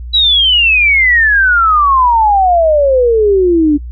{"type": "exponential sweep", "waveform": "sine", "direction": "down", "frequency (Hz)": [3951, 286.4], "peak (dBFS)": -6, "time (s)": [0.13, 3.78], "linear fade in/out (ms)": 20, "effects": ["noise-tail reverb RT60 0.1 s tail -26 dB re dry", "added 60 Hz sine -22 dBFS peak until 3.91 s"]}